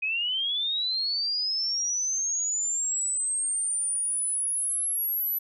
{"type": "linear sweep", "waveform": "sine", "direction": "up", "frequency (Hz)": [2495, 12000], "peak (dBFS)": -25, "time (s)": [0.02, 5.39], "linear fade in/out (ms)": 10, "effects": []}